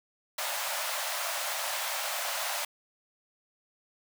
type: high-pass noise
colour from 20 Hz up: pink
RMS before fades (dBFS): -33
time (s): 0.38-2.65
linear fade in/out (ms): 5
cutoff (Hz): 560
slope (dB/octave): 96
effects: none